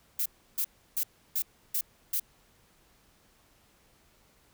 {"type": "noise bursts", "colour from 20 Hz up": "violet", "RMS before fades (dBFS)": -29, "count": 6, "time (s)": [0.19, 2.198], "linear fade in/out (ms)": 5, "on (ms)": 68, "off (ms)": 320, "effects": ["pink hiss -64 dBFS RMS until 4.53 s"]}